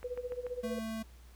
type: click train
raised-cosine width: 0.5 ms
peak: -33 dBFS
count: 4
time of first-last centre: 0.03-0.467 s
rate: 6.87 Hz
type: tone with tremolo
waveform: sine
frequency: 493.9 Hz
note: B4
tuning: in tune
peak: -33 dBFS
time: 0.04-0.79 s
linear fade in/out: 5 ms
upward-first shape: sine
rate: 15 Hz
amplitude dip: 85%
type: tone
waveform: square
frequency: 222.1 Hz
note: A3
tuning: 16 cents sharp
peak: -37 dBFS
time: 0.63-1.03 s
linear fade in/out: 10 ms
effects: added 60 Hz sine -52 dBFS peak until 1.35 s + pink hiss -63 dBFS RMS until 1.35 s